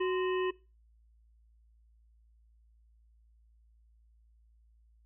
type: harmonic tone with a mistuned harmonic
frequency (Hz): 370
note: F#4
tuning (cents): 0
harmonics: 1 / 3 / 5 / 7 / 8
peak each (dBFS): -28 / -38 / -42 / -45 / -46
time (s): 0-0.51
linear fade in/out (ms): 10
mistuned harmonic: 3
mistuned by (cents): -120
effects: noise-tail reverb RT60 0.3 s tail -21 dB re dry + added 56 Hz sine -61 dBFS peak until 5.05 s